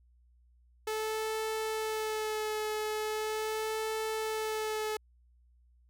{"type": "tone with vibrato", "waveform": "sawtooth", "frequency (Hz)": 433.7, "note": "A4", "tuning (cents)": -25, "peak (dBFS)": -28, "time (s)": [0.87, 4.97], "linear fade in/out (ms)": 5, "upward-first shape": "sine", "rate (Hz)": 0.4, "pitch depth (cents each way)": 20, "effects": ["added 60 Hz sine -61 dBFS peak until 5.89 s"]}